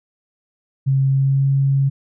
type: tone with pitch glide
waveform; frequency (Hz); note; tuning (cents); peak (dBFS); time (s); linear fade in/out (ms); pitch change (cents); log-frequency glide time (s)
sine; 135.2 to 137.17; C#3 to C#3; -43 to -18; -13; 0.86-1.9; 20; +25; 1.09-1.47
effects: none